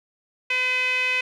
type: tone with band-pass filter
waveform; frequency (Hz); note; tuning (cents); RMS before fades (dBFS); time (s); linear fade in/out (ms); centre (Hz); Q
sawtooth; 507; B4; +45; -23; 0.5-1.21; 5; 2400; 8.9
effects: none